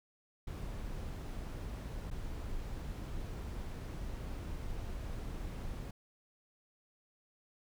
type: noise with dropouts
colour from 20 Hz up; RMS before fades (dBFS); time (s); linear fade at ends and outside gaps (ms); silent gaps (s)
brown; -41; 0.47-5.91; 5; 2.103-2.111
effects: none